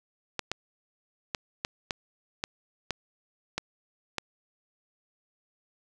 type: clicks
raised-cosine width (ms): 0.2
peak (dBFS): -12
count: 9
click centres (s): 0.393 / 0.516 / 1.348 / 1.649 / 1.908 / 2.439 / 2.907 / 3.58 / 4.183
effects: none